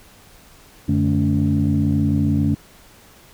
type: tone cluster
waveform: sine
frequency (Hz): 91.9 / 147.4 / 218.3 / 285.3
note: F#2 / D3 / A3 / C#4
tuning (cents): -11 / +7 / -13 / +50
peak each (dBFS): -20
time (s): 0.88-2.55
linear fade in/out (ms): 10
effects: tanh soft clip ceiling -8 dBFS + pink hiss -48 dBFS RMS until 3.33 s

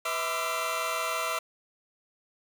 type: tone cluster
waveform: 25% pulse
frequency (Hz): 496.5 / 649 / 1019 / 1177 / 1358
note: B4 / E5 / C6 / D6 / F6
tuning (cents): +9 / -27 / -46 / +3 / -49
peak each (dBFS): -36 / -30 / -33 / -31 / -30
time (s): 0.05-1.39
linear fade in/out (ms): 5
effects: none

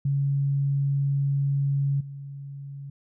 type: tone with level steps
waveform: sine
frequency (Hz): 139.6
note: C#3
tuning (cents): +13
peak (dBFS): -21 / -35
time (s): 0.05-2.9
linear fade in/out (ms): 5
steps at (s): 2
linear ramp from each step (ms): 10
effects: none

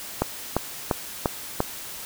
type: click train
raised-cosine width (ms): 1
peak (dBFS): -6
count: 5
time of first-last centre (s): 0.22-1.604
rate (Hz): 2.89
effects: white hiss -37 dBFS RMS until 2.05 s

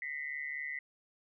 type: tone with amplitude modulation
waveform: sine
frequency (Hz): 1999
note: B6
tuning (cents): +20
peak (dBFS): -33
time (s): 0.02-0.79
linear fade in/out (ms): 2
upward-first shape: sine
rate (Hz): 144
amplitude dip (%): 80
effects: none

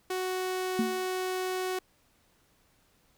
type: tone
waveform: sawtooth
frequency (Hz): 370.7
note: F#4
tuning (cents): +3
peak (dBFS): -26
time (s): 0.1-1.79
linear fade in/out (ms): 5
type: tone with exponential decay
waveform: sine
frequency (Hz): 225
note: A3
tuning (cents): +39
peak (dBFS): -22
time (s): 0.79-1.07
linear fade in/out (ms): 2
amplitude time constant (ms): 60
effects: pink hiss -67 dBFS RMS until 3.17 s

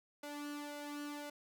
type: tone with flanger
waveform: sawtooth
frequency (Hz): 292.1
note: D4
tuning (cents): -9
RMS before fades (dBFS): -45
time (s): 0.23-1.3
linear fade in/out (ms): 5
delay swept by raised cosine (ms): 2 to 2.75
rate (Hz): 1.9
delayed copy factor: +0.65
effects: none

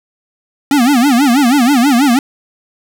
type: tone with vibrato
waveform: square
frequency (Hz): 261.6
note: C4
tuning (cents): 0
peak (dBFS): -8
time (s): 0.71-2.19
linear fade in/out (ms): 2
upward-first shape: sine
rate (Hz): 6.2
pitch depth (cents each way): 210
effects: none

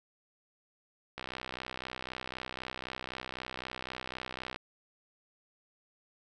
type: click train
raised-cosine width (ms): 0.3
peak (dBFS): -22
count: 217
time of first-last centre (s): 1.18-4.56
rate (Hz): 63.9
effects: none

